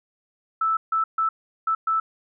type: tone bursts at uneven times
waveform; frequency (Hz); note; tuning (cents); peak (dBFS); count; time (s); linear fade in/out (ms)
sine; 1316; E6; -3; -19; 5; 0.61-0.77 / 0.92-1.04 / 1.18-1.29 / 1.67-1.75 / 1.87-2; 5
effects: none